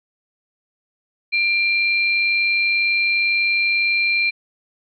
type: tone pair together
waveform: sine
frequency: 2381 / 4149 Hz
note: D7 / C8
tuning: +23 / -15 cents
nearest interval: minor seventh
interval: 962 cents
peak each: -16 / -25 dBFS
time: 1.32-4.31 s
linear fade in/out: 20 ms
effects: none